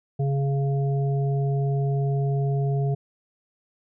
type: harmonic tone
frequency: 138.59 Hz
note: C#3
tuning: in tune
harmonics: 1 / 3 / 5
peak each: -21 / -31 / -35 dBFS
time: 0.19-2.95 s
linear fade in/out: 10 ms
effects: none